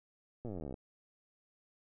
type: slowing click train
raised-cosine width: 2 ms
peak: -30 dBFS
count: 26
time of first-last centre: 0.45-0.742 s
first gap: 8 ms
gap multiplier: 1.03
effects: none